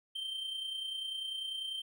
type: tone with amplitude modulation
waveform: triangle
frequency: 3131 Hz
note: G7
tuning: 3 cents flat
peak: -33 dBFS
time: 0.15-1.82 s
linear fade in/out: 10 ms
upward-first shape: sine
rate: 30.1 Hz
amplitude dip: 45%
effects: none